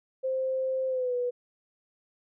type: tone with pitch glide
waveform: sine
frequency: 523.3 to 491.1 Hz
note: C5 to B4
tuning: 0 to -10 cents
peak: -26 dBFS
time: 0.23-1.31 s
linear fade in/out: 20 ms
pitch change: -110 cents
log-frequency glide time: 0.88-1.15 s
effects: none